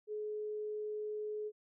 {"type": "tone", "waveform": "sine", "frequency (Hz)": 424.2, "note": "G#4", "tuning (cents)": 37, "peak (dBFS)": -37, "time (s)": [0.07, 1.52], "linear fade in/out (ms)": 50, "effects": []}